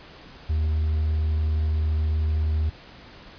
triangle tone with hard clipping, 77.78 Hz, D#2, in tune, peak -21 dBFS, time 0.49-2.7 s, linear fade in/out 10 ms, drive 5 dB, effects pink hiss -46 dBFS RMS until 3.38 s + resampled to 11025 Hz

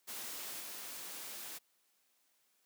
white noise with level steps, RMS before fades -44 / -46 dBFS, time 0.07-1.59 s, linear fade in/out 20 ms, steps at 0.6 s, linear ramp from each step 5 ms, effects white hiss -75 dBFS RMS until 2.65 s + high-pass 200 Hz 12 dB/octave

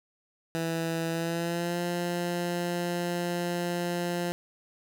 15% pulse tone with pitch glide, 164.81 to 174.51 Hz, E3 to F3, 0 to -1 cents, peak -22 dBFS, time 0.55-4.32 s, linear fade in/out 0 ms, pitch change +99 cents, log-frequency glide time 1.09-1.81 s, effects none

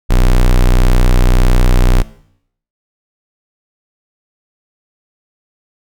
square tone, 30.87 Hz, B0, in tune, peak -7 dBFS, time 0.09-2.03 s, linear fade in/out 20 ms, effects noise-tail reverb RT60 0.7 s tail -18 dB re dry

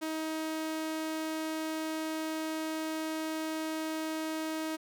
sawtooth tone, 316.2 Hz, D#4, 28 cents sharp, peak -29 dBFS, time 0.01-4.77 s, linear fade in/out 20 ms, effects none

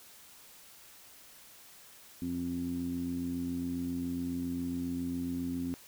15% pulse tone with low-pass filter, 87.31 Hz, F2, in tune, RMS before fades -35 dBFS, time 2.22-5.74 s, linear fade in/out 0 ms, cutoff 260 Hz, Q 5.7, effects white hiss -55 dBFS RMS until 5.87 s

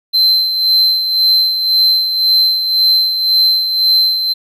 triangle tone with tremolo, 4094 Hz, C8, 38 cents flat, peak -6 dBFS, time 0.13-4.34 s, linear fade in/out 20 ms, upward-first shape sine, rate 1.9 Hz, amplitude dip 55%, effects none

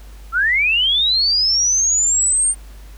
sine linear sweep, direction up, 1300 to 8870 Hz, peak -13 dBFS, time 0.32-2.55 s, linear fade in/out 50 ms, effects added 50 Hz sine -35 dBFS peak until 2.97 s + pink hiss -48 dBFS RMS until 2.97 s

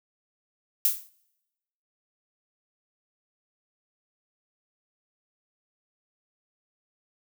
violet noise with exponential decay, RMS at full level -19 dBFS, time 0.85-1.09 s, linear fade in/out 0 ms, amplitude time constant 51 ms, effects noise-tail reverb RT60 1.0 s tail -26 dB re dry

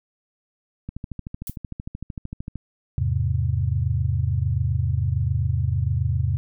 click train, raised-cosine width 5 ms, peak -19 dBFS, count 23, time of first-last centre 0.89-2.557 s, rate 13.2 Hz
violet noise with exponential decay, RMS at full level -29 dBFS, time 1.47-1.56 s, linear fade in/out 2 ms, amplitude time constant 19 ms
sine chord, E augmented, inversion none, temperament equal, 82.41 / 103.83 / 130.81 Hz, E2 / G#2 / B#2, 0 / 0 / 0 cents, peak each -24 dBFS, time 2.98-6.37 s, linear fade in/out 0 ms
effects none

